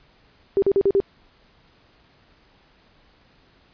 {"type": "tone bursts", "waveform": "sine", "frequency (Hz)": 394.7, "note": "G4", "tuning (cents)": 12, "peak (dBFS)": -14, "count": 5, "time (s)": [0.57, 1.002], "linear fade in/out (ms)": 0, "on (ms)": 52, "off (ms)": 43, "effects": ["pink hiss -57 dBFS RMS until 3.73 s", "resampled to 11025 Hz"]}